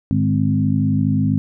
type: harmonic tone with a mistuned harmonic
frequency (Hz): 52.1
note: G#1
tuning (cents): +6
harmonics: 2 / 3 / 4 / 5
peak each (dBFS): -20 / -20 / -20 / -20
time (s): 0.11-1.38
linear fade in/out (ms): 0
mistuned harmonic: 3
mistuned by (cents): -36
effects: none